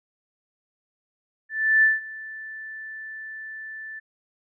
sine tone with ADSR envelope, 1760 Hz, A6, in tune, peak -13 dBFS, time 1.49-4 s, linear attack 340 ms, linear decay 170 ms, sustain -21 dB, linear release 16 ms, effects none

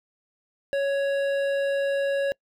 sine tone with hard clipping, 556 Hz, C#5, 5 cents sharp, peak -24 dBFS, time 0.73-2.32 s, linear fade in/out 0 ms, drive 11 dB, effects noise-tail reverb RT60 0.1 s tail -26 dB re dry

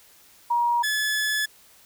sine / sawtooth tone pair in turn, 951 / 1716.7 Hz, A#5 / A6, +34 / -43 cents, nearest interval minor seventh, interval 1023 cents, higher second, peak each -19 dBFS, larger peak neither, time 0.5-0.83 / 0.83-1.46 s, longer second, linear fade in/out 10 ms, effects white hiss -54 dBFS RMS until 1.85 s

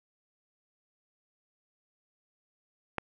click, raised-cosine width 0.5 ms, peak -15 dBFS, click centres 2.983 s, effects none

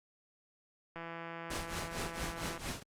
click train, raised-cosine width 0.5 ms, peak -29 dBFS, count 271, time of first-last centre 0.96-2.577 s, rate 167 Hz
pink noise with tremolo, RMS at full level -37 dBFS, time 1.5-2.83 s, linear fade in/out 5 ms, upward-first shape triangle, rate 4.4 Hz, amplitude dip 90%
effects low-pass 11000 Hz 12 dB/octave + Opus 48 kbps

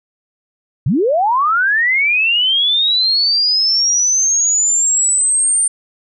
sine linear sweep, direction up, 103.3 to 8960 Hz, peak -11 dBFS, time 0.86-5.68 s, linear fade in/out 5 ms, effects none

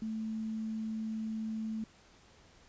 sine tone with quantisation, 220 Hz, A3, in tune, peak -34 dBFS, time 0.02-1.84 s, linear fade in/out 2 ms, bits 10, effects pink hiss -61 dBFS RMS until 2.68 s + resampled to 16000 Hz

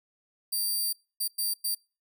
5% pulse tone bursts at uneven times, 4699 Hz, D8, in tune, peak -20 dBFS, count 4, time 0.52-0.93 / 1.2-1.28 / 1.38-1.54 / 1.64-1.75 s, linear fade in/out 10 ms, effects noise-tail reverb RT60 0.3 s tail -23 dB re dry

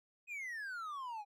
triangle exponential sweep, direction down, 2537 to 804 Hz, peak -39 dBFS, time 0.27-1.25 s, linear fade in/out 50 ms, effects none

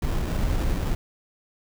brown noise with sample-and-hold, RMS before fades -24 dBFS, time 0.02-0.95 s, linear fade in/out 5 ms, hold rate 2100 Hz, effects none

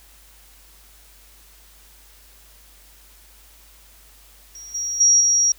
sine tone with level steps, 5680 Hz, F8, 28 cents sharp, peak -36 / -23 / -11 / -14 dBFS, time 4.55-5.52 s, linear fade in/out 2 ms, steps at 4.74 / 5 / 5.2 s, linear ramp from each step 10 ms, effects added 50 Hz sine -51 dBFS peak until 5.58 s + white hiss -51 dBFS RMS until 5.58 s

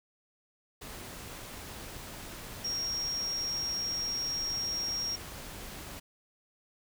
sine tone in noise, 5588 Hz, F8, in tune, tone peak -31 dBFS, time 2.64-5.16 s, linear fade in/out 10 ms, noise pink, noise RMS -44 dBFS, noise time 0.81-6 s, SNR +10 dB, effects none

